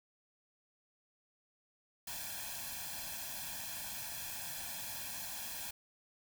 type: noise with comb filter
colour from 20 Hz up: white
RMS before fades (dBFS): -43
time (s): 2.07-5.71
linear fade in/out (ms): 5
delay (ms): 1.2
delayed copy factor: +0.85
effects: none